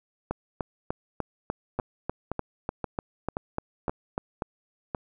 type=two click trains; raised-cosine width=1 ms; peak=-15 / -14 dBFS; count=7 / 14; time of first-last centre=1.79-4.948 / 0.31-4.179 s; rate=1.9 / 3.36 Hz; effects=none